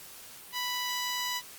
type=tone; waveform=10% pulse; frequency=987.8 Hz; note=B5; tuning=in tune; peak=-22 dBFS; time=0.52-1.42 s; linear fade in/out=50 ms; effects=white hiss -48 dBFS RMS until 1.58 s + Opus 48 kbps